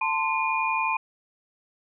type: tone cluster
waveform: sine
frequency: 889 / 1040 / 2434 Hz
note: A5 / C6 / D#7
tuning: +18 / -11 / -39 cents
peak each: -27 dBFS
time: 0.01-0.97 s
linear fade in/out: 5 ms
effects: none